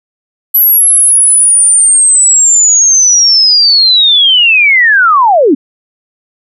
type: linear sweep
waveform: sine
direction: down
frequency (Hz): 11840 to 243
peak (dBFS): -3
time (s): 0.54-5.55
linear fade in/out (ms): 10
effects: none